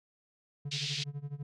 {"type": "tone with tremolo", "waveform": "triangle", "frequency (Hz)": 143.4, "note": "D3", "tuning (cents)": -41, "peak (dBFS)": -32, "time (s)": [0.65, 1.43], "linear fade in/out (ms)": 5, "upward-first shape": "sine", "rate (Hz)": 12, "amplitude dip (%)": 90}
{"type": "band-pass noise", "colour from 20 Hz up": "white", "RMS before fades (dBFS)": -36, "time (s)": [0.71, 1.04], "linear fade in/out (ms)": 10, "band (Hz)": [2700, 4800], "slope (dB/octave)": 24}
{"effects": ["low-pass 8000 Hz 12 dB/octave"]}